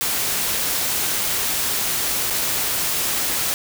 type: noise with dropouts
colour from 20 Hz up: white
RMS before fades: -22 dBFS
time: 0.01-3.54 s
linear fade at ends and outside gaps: 0 ms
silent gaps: 2.301-2.306 s
effects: none